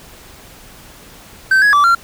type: tone with pitch steps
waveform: triangle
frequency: 1547 / 1671 / 1159 / 1375 Hz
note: G6 / G#6 / D6 / F6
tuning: -23 / +10 / -23 / -27 cents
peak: -6 dBFS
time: 1.51-1.95 s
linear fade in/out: 5 ms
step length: 110 ms
effects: pink hiss -40 dBFS RMS until 2.03 s